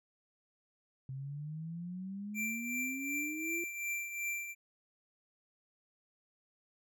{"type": "exponential sweep", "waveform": "sine", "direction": "up", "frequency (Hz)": [130.81, 345.8], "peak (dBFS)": -39, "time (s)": [1.09, 3.64], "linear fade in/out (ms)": 2}
{"type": "tone with tremolo", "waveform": "square", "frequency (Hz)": 2354, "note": "D7", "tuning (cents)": 3, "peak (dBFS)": -34, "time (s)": [2.34, 4.55], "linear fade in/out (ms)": 50, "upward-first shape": "triangle", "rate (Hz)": 2.7, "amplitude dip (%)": 65}
{"effects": []}